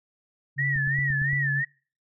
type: tone with pitch glide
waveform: sine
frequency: 138.6 to 139.89 Hz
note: C#3 to C#3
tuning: 0 to +16 cents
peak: -26 dBFS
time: 0.56-1.64 s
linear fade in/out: 50 ms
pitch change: +16 cents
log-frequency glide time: 1.13-1.3 s
type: tone with vibrato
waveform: sine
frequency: 1838 Hz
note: A#6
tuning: 25 cents flat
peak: -24 dBFS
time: 0.58-1.65 s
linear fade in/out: 10 ms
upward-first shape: sine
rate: 2.9 Hz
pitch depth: 120 cents each way
type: click train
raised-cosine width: 5 ms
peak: -27 dBFS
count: 6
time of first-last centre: 0.76-1.332 s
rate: 8.74 Hz
effects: noise-tail reverb RT60 0.4 s tail -26 dB re dry